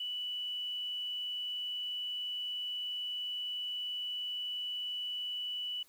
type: tone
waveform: sine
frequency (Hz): 2963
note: F#7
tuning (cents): +2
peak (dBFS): -35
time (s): 0-5.83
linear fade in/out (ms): 5
effects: white hiss -65 dBFS RMS until 5.88 s